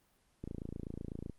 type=click train; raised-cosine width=3 ms; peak=-28 dBFS; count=25; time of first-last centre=0.44-1.297 s; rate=28 Hz; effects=pink hiss -72 dBFS RMS until 1.38 s + Opus 24 kbps